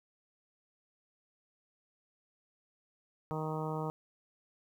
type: harmonic tone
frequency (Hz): 156.2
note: D#3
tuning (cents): +7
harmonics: 1 / 2 / 3 / 4 / 5 / 6 / 7 / 8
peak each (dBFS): -37 / -43 / -40 / -45 / -44 / -43 / -47 / -47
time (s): 3.31-3.9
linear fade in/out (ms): 0
effects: 11-bit